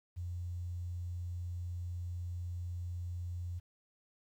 sine tone with quantisation, 88 Hz, F2, 14 cents sharp, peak -37 dBFS, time 0.16-3.6 s, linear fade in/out 20 ms, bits 11, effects none

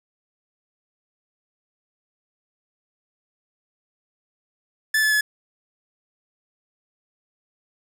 45% pulse tone with pitch steps, 1744 / 1726 / 1708.1 Hz, A6 / A6 / G#6, -16 / -34 / +48 cents, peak -17 dBFS, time 4.94-5.21 s, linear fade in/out 5 ms, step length 90 ms, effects none

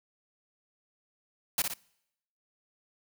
white noise with echo, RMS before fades -27 dBFS, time 1.58-1.62 s, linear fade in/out 2 ms, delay 59 ms, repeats 2, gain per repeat -5 dB, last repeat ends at 1.738 s, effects noise-tail reverb RT60 0.8 s tail -25 dB re dry

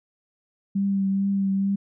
sine tone with vibrato, 196 Hz, G3, in tune, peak -20 dBFS, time 0.75-1.76 s, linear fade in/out 10 ms, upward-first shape triangle, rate 2.3 Hz, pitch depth 23 cents each way, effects none

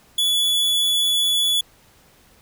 45% pulse tone, 3421 Hz, A7, 49 cents flat, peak -17 dBFS, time 0.18-1.61 s, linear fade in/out 5 ms, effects pink hiss -54 dBFS RMS until 2.41 s

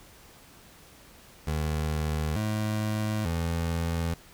25% pulse tone with pitch steps, 77.1 / 107.4 / 83.4 Hz, D#2 / A2 / E2, -15 / -41 / +21 cents, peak -23 dBFS, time 1.47-4.14 s, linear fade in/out 5 ms, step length 890 ms, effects pink hiss -53 dBFS RMS until 4.33 s

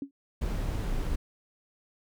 sine tone with exponential decay, 277.2 Hz, C#4, in tune, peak -28 dBFS, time 0.02-0.11 s, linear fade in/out 2 ms, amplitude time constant 19 ms
brown noise, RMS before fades -30 dBFS, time 0.41-1.16 s, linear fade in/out 10 ms
effects none

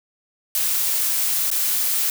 blue noise with dropouts, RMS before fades -21 dBFS, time 0.55-2.1 s, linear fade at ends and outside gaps 1 ms, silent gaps 1.503-1.514 s, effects none

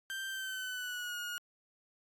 30% pulse tone with pitch glide, 1568 to 1437.9 Hz, G6 to F#6, 0 to -50 cents, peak -35 dBFS, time 0.1-1.38 s, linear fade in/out 0 ms, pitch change -150 cents, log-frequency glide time 0.29-1.18 s, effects AAC 64 kbps

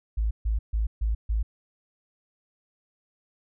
sine tone bursts, 54.3 Hz, A1, 22 cents flat, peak -22 dBFS, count 5, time 0.17-1.43 s, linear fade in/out 10 ms, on 140 ms, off 140 ms, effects none

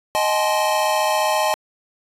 square chord, A half-diminished seventh, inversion second, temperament equal with one note detuned, 622.3 / 784 / 858.9 / 1046.5 Hz, Eb5 / G5 / A5 / C6, 0 / 0 / -42 / 0 cents, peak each -22 / -26 / -22 / -25 dBFS, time 0.15-1.54 s, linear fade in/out 0 ms, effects resampled to 32000 Hz

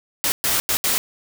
white noise bursts at uneven times, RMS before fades -20 dBFS, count 4, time 0.24-0.32 / 0.44-0.6 / 0.69-0.77 / 0.84-0.98 s, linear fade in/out 0 ms, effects none

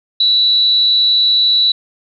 sine tone with amplitude modulation, 3937 Hz, B7, 6 cents flat, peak -7 dBFS, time 0.2-1.72 s, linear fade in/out 5 ms, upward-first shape sine, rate 269 Hz, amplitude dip 40%, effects none

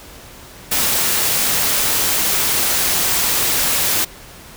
white noise, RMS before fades -17 dBFS, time 0.71-4.05 s, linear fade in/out 10 ms, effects pink hiss -39 dBFS RMS until 4.56 s

